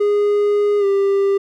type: tone with pitch glide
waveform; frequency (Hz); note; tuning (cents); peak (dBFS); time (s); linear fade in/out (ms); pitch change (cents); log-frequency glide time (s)
triangle; 412 to 395.7; G#4 to G4; -14 to +16; -11; 0-1.38; 10; -70; 0.79-0.85
effects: none